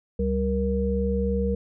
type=tone cluster; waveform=sine; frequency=70.1 / 193.1 / 470.6 Hz; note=C#2 / G3 / A#4; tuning=+20 / -26 / +16 cents; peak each=-26 dBFS; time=0.19-1.55 s; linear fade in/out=5 ms; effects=none